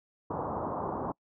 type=low-pass noise; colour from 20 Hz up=white; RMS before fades=-34 dBFS; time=0.3-1.12 s; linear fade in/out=5 ms; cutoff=1100 Hz; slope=48 dB/octave; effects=noise-tail reverb RT60 0.1 s tail -26 dB re dry + high-pass 80 Hz 12 dB/octave